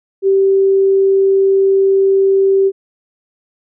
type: tone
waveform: sine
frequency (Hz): 388.7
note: G4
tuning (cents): -15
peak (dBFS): -8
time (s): 0.22-2.72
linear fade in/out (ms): 50
effects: none